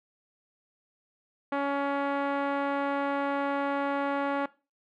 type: tone with low-pass filter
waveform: 5% pulse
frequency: 280.6 Hz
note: C#4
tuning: 21 cents sharp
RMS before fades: -29 dBFS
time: 1.52-4.46 s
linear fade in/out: 5 ms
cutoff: 1000 Hz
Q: 0.74
effects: noise-tail reverb RT60 0.3 s tail -19 dB re dry